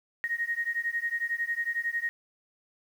sine beating tone pair, 1864.7 / 1875.7 Hz, A#6 / A#6, 0 / +10 cents, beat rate 11 Hz, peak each -31 dBFS, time 0.24-2.09 s, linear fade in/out 0 ms, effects 9-bit

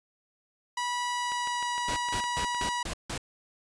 sawtooth tone with pitch glide, 976 to 969.8 Hz, B5 to B5, -21 to -32 cents, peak -25 dBFS, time 0.77-2.83 s, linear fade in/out 5 ms, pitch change -11 cents, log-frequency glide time 1.14-1.66 s
click train, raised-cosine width 0.3 ms, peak -24 dBFS, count 9, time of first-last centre 1.32-2.547 s, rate 6.52 Hz
pink noise bursts, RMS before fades -34 dBFS, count 6, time 1.88-3.178 s, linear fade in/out 2 ms, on 83 ms, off 160 ms
effects resampled to 22050 Hz

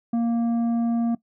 triangle tone with tanh clipping, 233.1 Hz, A#3, in tune, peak -21 dBFS, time 0.13-1.15 s, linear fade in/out 5 ms, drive 11 dB, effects noise-tail reverb RT60 0.1 s tail -19 dB re dry

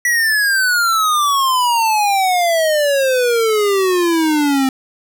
square exponential sweep, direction down, 1956 to 261.6 Hz, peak -13 dBFS, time 0.05-4.69 s, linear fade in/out 2 ms, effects none

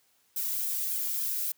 violet noise with flanger, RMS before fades -31 dBFS, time 0.36-1.52 s, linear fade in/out 5 ms, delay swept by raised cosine 1.2 to 2.1 ms, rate 3.5 Hz, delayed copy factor +0.6, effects white hiss -68 dBFS RMS until 1.57 s + high-pass 80 Hz 12 dB/octave

